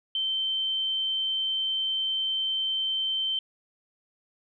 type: tone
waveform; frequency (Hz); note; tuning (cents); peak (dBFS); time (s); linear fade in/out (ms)
sine; 3105; G7; -17; -25; 0.15-3.39; 2
effects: none